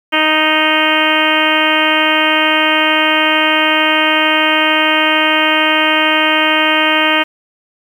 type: harmonic tone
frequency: 311.1 Hz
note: D#4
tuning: in tune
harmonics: 1 / 2 / 3 / 4 / 5 / 6 / 7 / 8 / 9 / 10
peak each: -19 / -19 / -19 / -19 / -19 / -19 / -19 / -19 / -19 / -19 dBFS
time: 0.12-7.24 s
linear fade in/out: 20 ms
effects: 7-bit